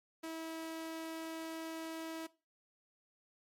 sawtooth tone, 324.1 Hz, E4, 29 cents flat, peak -37 dBFS, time 0.23-2.27 s, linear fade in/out 10 ms, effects noise-tail reverb RT60 0.3 s tail -19 dB re dry + MP3 64 kbps

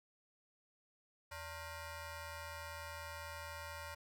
15% pulse ring-modulated tone, 495.1 Hz, B4, 4 cents sharp, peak -36 dBFS, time 1.31-3.95 s, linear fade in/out 10 ms, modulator 413 Hz, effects none

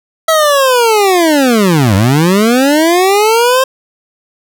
25% pulse linear two-way sweep, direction down then up, 654 to 92.5 to 532 Hz, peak -3 dBFS, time 0.28-3.64 s, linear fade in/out 5 ms, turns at 1.95 s, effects none

